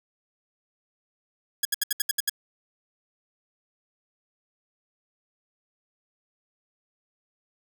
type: tone bursts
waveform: 5% pulse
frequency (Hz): 1661.2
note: G#6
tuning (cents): 0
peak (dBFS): -10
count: 8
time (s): 1.63-2.296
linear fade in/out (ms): 5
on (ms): 22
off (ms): 70
effects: none